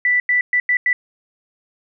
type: tone bursts at uneven times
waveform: sine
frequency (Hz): 1975.5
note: B6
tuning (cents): 0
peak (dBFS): -13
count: 5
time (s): 0.05-0.2 / 0.29-0.41 / 0.53-0.6 / 0.69-0.77 / 0.86-0.93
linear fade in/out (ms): 2
effects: none